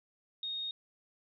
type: tone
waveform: sine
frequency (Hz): 3717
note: A#7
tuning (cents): -6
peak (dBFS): -35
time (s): 0.43-0.71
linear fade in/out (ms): 2
effects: none